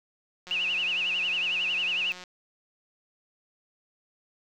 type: click train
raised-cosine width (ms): 0.2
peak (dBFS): -26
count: 321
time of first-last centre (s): 0.47-2.238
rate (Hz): 181
type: tone with vibrato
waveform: sine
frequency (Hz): 2721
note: F7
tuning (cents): -46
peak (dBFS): -25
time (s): 0.51-2.12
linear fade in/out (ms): 0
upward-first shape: triangle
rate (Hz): 11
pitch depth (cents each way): 180
effects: none